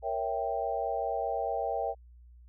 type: chord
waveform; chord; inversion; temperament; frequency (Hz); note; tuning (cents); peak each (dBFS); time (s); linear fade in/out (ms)
sine; A# diminished seventh; none; equal; 466.2 / 554.4 / 659.3 / 784; A#4 / C#5 / E5 / G5; 0 / 0 / 0 / 0; -36 / -36 / -34 / -33; 0.02-1.95; 50
effects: added 60 Hz sine -51 dBFS peak until 2.48 s